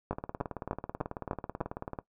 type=two click trains; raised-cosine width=1 ms; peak=-16 / -22 dBFS; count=6 / 35; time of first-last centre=0.11-1.612 / 0.13-1.988 s; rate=3.33 / 18.3 Hz; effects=noise-tail reverb RT60 0.1 s tail -17 dB re dry